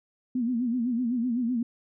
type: tone with vibrato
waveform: sine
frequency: 241.4 Hz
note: B3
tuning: 39 cents flat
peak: -24 dBFS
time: 0.35-1.63 s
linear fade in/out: 5 ms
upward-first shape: sine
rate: 7.9 Hz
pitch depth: 110 cents each way
effects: none